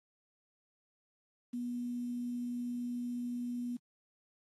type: tone with quantisation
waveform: sine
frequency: 242.9 Hz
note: B3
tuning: 29 cents flat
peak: -35 dBFS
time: 1.53-3.77 s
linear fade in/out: 10 ms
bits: 10
effects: AAC 32 kbps